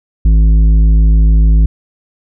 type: tone with tanh clipping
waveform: triangle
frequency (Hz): 53.5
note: A1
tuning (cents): -48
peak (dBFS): -6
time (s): 0.25-1.66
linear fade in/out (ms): 5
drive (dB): 13
effects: none